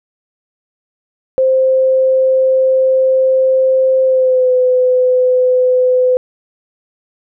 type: tone with pitch glide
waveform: sine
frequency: 523.3 to 505.8 Hz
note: C5 to B4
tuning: 0 to +41 cents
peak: -8 dBFS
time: 1.38-6.17 s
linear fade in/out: 0 ms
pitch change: -59 cents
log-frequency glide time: 4.04-4.52 s
effects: none